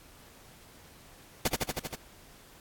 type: noise with echo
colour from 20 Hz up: pink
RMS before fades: -26 dBFS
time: 1.45-1.48 s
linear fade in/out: 5 ms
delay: 79 ms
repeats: 6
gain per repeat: -2 dB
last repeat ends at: 1.954 s
effects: pink hiss -55 dBFS RMS until 2.6 s + AAC 64 kbps